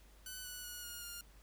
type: tone with pitch steps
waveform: 5% pulse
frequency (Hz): 1501 / 1477.8 / 1454.9 / 1432.4 / 1410.2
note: F#6 / F#6 / F#6 / F6 / F6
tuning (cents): +24 / -3 / -30 / +43 / +16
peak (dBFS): -34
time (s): 0.26-1.21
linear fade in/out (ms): 2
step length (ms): 190
effects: added 50 Hz sine -59 dBFS peak until 1.42 s + pink hiss -66 dBFS RMS until 1.42 s